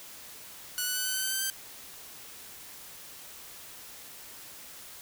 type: tone with pitch steps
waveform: 5% pulse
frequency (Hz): 1476 / 1488 / 1500.1 / 1512.2 / 1524.5 / 1536.9 / 1549.4 / 1562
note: F#6 / F#6 / F#6 / F#6 / G6 / G6 / G6 / G6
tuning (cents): -5 / +9 / +23 / +37 / -49 / -35 / -21 / -7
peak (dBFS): -18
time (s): 0.78-1.5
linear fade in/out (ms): 0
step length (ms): 90
effects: white hiss -47 dBFS RMS until 5.01 s